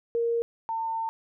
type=tone pair in turn; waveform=sine; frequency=466.3 / 901.9 Hz; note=A#4 / A5; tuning=+1 / +43 cents; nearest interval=major seventh; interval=1142 cents; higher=second; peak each=-23 / -27 dBFS; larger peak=first; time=0.15-0.42 / 0.69-1.09 s; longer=second; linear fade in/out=0 ms; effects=none